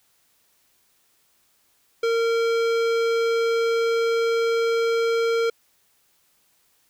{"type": "tone with hard clipping", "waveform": "sine", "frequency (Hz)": 459.9, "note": "A#4", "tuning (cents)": -23, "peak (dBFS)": -21, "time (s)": [2.03, 5.5], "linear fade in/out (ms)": 5, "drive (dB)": 17, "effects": ["white hiss -64 dBFS RMS until 6.89 s"]}